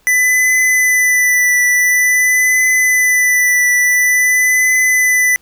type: tone with vibrato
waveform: square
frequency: 1994 Hz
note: B6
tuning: 16 cents sharp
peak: -10 dBFS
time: 0.07-5.36 s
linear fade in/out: 0 ms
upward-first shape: triangle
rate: 0.48 Hz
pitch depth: 21 cents each way
effects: pink hiss -54 dBFS RMS until 5.41 s